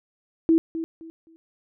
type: tone with echo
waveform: sine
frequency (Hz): 326.5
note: E4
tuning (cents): -17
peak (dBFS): -14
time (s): 0.49-0.58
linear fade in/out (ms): 0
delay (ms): 260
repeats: 3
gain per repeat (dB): -12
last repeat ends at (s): 1.36
effects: none